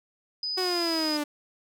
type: tone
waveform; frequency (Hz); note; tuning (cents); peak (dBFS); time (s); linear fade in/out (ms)
sine; 4988; D#8; +3; -28; 0.43-1.17; 2
type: exponential sweep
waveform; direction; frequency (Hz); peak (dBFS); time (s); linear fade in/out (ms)
sawtooth; down; 374.8 to 291.5; -23; 0.57-1.24; 10
effects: none